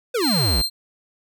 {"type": "exponential sweep", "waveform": "square", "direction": "down", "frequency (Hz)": [527, 50.3], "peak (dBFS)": -20, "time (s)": [0.14, 0.62], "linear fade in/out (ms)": 10}
{"type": "tone", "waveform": "40% pulse", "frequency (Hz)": 4166, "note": "C8", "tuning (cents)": -8, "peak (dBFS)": -19, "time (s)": [0.2, 0.7], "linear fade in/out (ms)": 50}
{"effects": []}